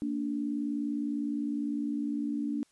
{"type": "tone pair together", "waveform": "sine", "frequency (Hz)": [230.5, 290.4], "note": ["A#3", "D4"], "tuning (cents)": [-19, -19], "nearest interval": "major third", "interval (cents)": 400, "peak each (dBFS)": [-34, -31], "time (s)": [0.02, 2.63], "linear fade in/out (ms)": 0, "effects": ["white hiss -68 dBFS RMS until 2.71 s", "resampled to 24000 Hz"]}